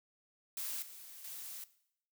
blue noise with level steps, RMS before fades -40 / -52 / -46 dBFS, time 0.57-1.64 s, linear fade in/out 2 ms, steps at 0.82 / 1.24 s, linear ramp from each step 5 ms, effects noise-tail reverb RT60 0.7 s tail -17 dB re dry

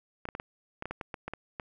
clicks, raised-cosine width 0.5 ms, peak -21 dBFS, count 12, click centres 0.254 / 0.288 / 0.351 / 0.399 / 0.824 / 0.856 / 0.91 / 1.012 / 1.142 / 1.28 / 1.336 / 1.598 s, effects none

